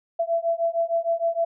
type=beating tone pair; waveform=sine; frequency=667 / 673.5 Hz; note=E5 / E5; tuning=+20 / +37 cents; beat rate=6.5 Hz; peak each=-24 dBFS; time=0.19-1.45 s; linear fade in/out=10 ms; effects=none